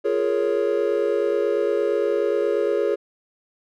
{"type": "chord", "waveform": "triangle", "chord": "Bb minor seventh", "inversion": "second", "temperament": "equal with one note detuned", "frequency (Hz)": [349.2, 417.2, 466.2, 554.4], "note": ["F4", "Ab4", "Bb4", "Db5"], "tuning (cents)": [0, 8, 0, 0], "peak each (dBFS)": [-25, -20, -24, -23], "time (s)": [0.04, 2.96], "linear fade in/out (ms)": 20, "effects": []}